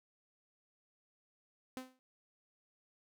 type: tone with exponential decay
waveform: sawtooth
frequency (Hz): 257.6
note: C4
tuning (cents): -27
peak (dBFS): -35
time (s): 1.77-1.99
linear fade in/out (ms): 0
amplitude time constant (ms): 46
effects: none